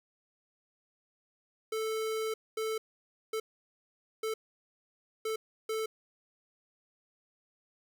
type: tone bursts at uneven times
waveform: square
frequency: 440 Hz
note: A4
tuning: in tune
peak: -32 dBFS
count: 6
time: 1.72-2.34 / 2.57-2.78 / 3.33-3.4 / 4.23-4.34 / 5.25-5.36 / 5.69-5.86 s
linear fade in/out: 5 ms
effects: none